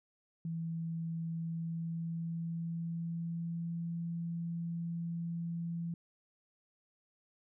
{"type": "tone with pitch glide", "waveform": "sine", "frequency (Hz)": [164.81, 168.76], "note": ["E3", "E3"], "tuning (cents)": [0, 41], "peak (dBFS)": -35, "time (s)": [0.45, 5.94], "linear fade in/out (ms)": 2, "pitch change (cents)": 41, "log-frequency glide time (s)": [1.3, 3.94], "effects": []}